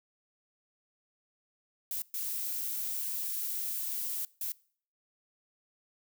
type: noise bursts at uneven times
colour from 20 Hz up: violet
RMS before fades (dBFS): -35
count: 3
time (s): 1.91-2.02 / 2.14-4.25 / 4.41-4.52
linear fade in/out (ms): 2
effects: noise-tail reverb RT60 0.5 s tail -23 dB re dry